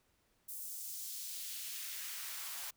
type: noise with high-pass filter sweep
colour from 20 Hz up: white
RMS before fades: -44 dBFS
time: 0.48-2.71 s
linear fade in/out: 10 ms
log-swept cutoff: 9800 to 780 Hz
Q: 0.96
effects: pink hiss -75 dBFS RMS until 2.76 s